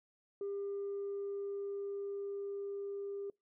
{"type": "tone with level ramp", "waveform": "sine", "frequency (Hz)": 400, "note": "G4", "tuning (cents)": 35, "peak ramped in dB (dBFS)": [-35, -38], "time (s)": [0.41, 3.3], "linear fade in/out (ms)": 2, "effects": ["noise-tail reverb RT60 0.2 s tail -26 dB re dry", "tanh soft clip ceiling -34 dBFS"]}